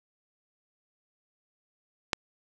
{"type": "click", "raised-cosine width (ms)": 0.2, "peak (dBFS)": -7, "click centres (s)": 2.132, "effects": []}